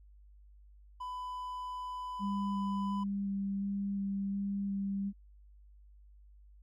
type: tone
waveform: triangle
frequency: 1000 Hz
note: B5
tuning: 21 cents sharp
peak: -36 dBFS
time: 1-3.04 s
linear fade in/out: 10 ms
type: tone with vibrato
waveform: sine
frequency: 198.2 Hz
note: G3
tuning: 19 cents sharp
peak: -32 dBFS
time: 2.19-5.13 s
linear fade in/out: 50 ms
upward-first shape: square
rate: 1.4 Hz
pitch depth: 8 cents each way
effects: added 50 Hz sine -55 dBFS peak until 6.62 s